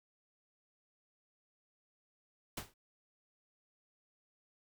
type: noise with exponential decay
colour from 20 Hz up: pink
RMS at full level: -37 dBFS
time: 2.57-2.74 s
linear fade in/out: 5 ms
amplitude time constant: 36 ms
effects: none

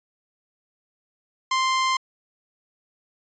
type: tone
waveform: sawtooth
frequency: 1046.5 Hz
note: C6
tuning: in tune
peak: -16 dBFS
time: 1.51-1.97 s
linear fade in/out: 5 ms
effects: resampled to 16000 Hz

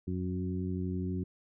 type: harmonic tone with a mistuned harmonic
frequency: 91.5 Hz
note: F#2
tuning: 19 cents flat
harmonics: 1 / 2 / 3 / 4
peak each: -35 / -35 / -39 / -41 dBFS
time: 0.07-1.24 s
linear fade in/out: 10 ms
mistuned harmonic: 1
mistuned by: -27 cents
effects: none

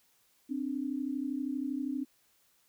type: tone pair together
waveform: sine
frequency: 261.6 / 294.2 Hz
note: C4 / D4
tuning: 0 / +3 cents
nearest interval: major second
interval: 203 cents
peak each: -34 / -35 dBFS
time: 0.49-2.05 s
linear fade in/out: 20 ms
effects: white hiss -69 dBFS RMS until 2.68 s

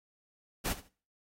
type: noise with echo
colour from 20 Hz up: pink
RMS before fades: -33 dBFS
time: 0.64-0.74 s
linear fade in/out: 20 ms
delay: 74 ms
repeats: 2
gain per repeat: -15 dB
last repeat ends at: 0.888 s
effects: noise-tail reverb RT60 0.4 s tail -21 dB re dry + AAC 48 kbps

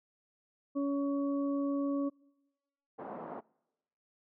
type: harmonic tone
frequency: 280.8 Hz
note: C#4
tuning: 22 cents sharp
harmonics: 1 / 2 / 4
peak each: -30 / -38 / -45 dBFS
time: 0.75-2.1 s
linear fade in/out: 20 ms
type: band-pass noise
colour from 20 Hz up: white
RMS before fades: -43 dBFS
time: 2.98-3.41 s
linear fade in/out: 20 ms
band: 180 to 950 Hz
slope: 24 dB/octave
effects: noise-tail reverb RT60 1.0 s tail -26 dB re dry

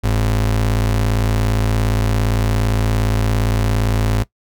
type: ring-modulated tone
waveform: square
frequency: 77.78 Hz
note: D#2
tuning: in tune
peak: -12 dBFS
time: 0.03-4.24 s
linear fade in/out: 20 ms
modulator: 28.7 Hz
effects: noise-tail reverb RT60 0.1 s tail -19 dB re dry

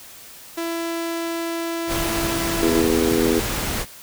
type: tone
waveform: sawtooth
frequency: 334 Hz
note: E4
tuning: 23 cents sharp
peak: -20 dBFS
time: 0.57-2.82 s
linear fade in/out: 10 ms
type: noise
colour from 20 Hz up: pink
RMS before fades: -25 dBFS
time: 1.87-3.86 s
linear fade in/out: 50 ms
type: harmonic tone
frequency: 81.6 Hz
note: E2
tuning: 17 cents flat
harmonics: 3 / 4 / 5 / 6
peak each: -23 / -21 / -21 / -26 dBFS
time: 2.62-3.4 s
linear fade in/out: 10 ms
effects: white hiss -42 dBFS RMS until 4.02 s

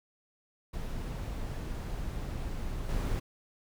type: noise with level steps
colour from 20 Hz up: brown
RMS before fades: -36 / -31 dBFS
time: 0.73-3.2 s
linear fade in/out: 10 ms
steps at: 2.89 s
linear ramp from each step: 2 ms
effects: none

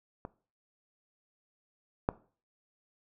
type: clicks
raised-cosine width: 1 ms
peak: -25 / -12 dBFS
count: 2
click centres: 0.251 / 2.089 s
effects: noise-tail reverb RT60 0.4 s tail -19 dB re dry

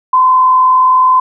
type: tone with frequency modulation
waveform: sine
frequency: 1025 Hz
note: C6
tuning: 36 cents flat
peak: -5 dBFS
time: 0.13-1.2 s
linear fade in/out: 5 ms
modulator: 41 Hz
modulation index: 0.37
effects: none

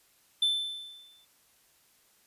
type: tone with exponential decay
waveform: triangle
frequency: 3531 Hz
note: A7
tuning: 5 cents sharp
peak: -20 dBFS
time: 0.42-1.25 s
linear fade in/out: 5 ms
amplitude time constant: 180 ms
effects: white hiss -65 dBFS RMS until 2.26 s + resampled to 32000 Hz

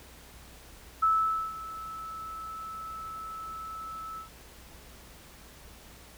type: tone with ADSR envelope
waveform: sine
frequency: 1308 Hz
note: E6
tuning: 14 cents flat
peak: -20 dBFS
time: 1.02-4.29 s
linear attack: 12 ms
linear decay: 490 ms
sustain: -17 dB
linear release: 110 ms
effects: added 60 Hz sine -54 dBFS peak until 6.17 s + pink hiss -52 dBFS RMS until 6.17 s

